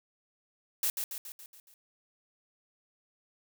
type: noise with echo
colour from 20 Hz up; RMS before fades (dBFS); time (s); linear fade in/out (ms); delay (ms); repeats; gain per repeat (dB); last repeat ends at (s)
blue; -29; 0.83-0.9; 2; 140; 6; -5; 1.74
effects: none